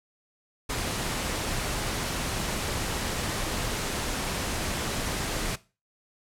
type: noise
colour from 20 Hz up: pink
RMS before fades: -30 dBFS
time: 0.69-5.56 s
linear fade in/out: 10 ms
effects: noise-tail reverb RT60 0.3 s tail -18 dB re dry + low-pass 11000 Hz 12 dB/octave